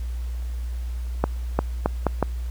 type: accelerating click train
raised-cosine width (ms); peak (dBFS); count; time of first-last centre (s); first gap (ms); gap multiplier
1; -5; 5; 1.24-2.227; 350; 0.77
effects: added 60 Hz sine -26 dBFS peak until 2.5 s + pink hiss -50 dBFS RMS until 2.5 s